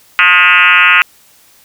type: tone with frequency modulation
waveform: sine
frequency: 1975.5 Hz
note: B6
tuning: in tune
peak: -4 dBFS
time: 0.19-1.02 s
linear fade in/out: 0 ms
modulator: 181 Hz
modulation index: 4.4
effects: white hiss -46 dBFS RMS until 1.64 s